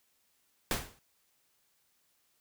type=noise with exponential decay; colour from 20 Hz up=pink; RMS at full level=-28 dBFS; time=0.71-0.99 s; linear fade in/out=1 ms; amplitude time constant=60 ms; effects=white hiss -73 dBFS RMS until 2.4 s